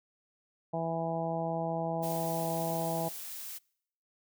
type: harmonic tone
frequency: 164.81 Hz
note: E3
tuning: in tune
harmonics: 1 / 2 / 3 / 4 / 5 / 6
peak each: -36 / -41 / -39 / -34 / -37 / -46 dBFS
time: 0.73-3.09 s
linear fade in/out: 10 ms
type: noise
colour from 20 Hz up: blue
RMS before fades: -42 dBFS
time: 2.02-3.59 s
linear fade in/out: 20 ms
effects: noise-tail reverb RT60 0.7 s tail -26 dB re dry